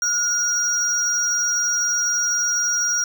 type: tone pair together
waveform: triangle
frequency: 1426 / 5704 Hz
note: F6 / F8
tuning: +36 / +36 cents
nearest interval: 2 octaves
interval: 2400 cents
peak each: -23 / -18 dBFS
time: 0.02-3.04 s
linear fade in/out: 2 ms
effects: none